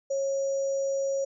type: tone with sample-and-hold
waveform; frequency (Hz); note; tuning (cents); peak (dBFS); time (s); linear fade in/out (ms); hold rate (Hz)
sine; 547; C#5; -23; -25; 0.1-1.25; 10; 6300
effects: resampled to 24000 Hz